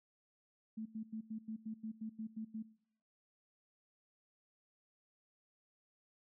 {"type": "tone bursts", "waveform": "sine", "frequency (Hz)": 220, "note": "A3", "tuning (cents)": 0, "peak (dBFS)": -40, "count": 11, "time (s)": [0.77, 2.627], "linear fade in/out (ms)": 10, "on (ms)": 87, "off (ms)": 90, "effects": ["noise-tail reverb RT60 0.7 s tail -20 dB re dry"]}